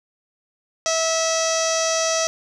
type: tone with low-pass filter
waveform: sawtooth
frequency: 650 Hz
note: E5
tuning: 24 cents flat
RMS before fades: -21 dBFS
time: 0.86-2.27 s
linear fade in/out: 0 ms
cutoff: 6000 Hz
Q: 5.9
effects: none